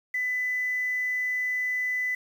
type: tone with quantisation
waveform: sine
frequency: 2000 Hz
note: B6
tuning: 21 cents sharp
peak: -25 dBFS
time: 0.14-2.15 s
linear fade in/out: 5 ms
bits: 8
effects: none